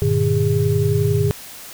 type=tone cluster; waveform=sine; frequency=98.2 / 118.4 / 149.4 / 407.6 Hz; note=G2 / A#2 / D3 / G#4; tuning=+4 / +27 / +30 / -32 cents; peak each=-20 dBFS; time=0.02-1.31 s; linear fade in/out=0 ms; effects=white hiss -37 dBFS RMS until 1.73 s